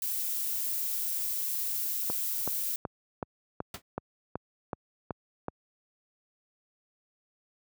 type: noise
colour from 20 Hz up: violet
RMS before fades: -32 dBFS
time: 0.02-2.76 s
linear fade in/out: 2 ms
type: click train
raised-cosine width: 1 ms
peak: -18 dBFS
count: 10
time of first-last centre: 2.1-5.483 s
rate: 2.66 Hz
type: noise with exponential decay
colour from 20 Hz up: pink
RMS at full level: -33 dBFS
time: 3.74-3.82 s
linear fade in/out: 5 ms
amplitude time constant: 17 ms
effects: high-pass 80 Hz 12 dB/octave